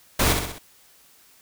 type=noise with echo; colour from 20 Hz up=pink; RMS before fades=-20 dBFS; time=0.19-0.33 s; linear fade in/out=5 ms; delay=64 ms; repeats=4; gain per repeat=-5 dB; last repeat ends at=0.586 s; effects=white hiss -55 dBFS RMS until 1.41 s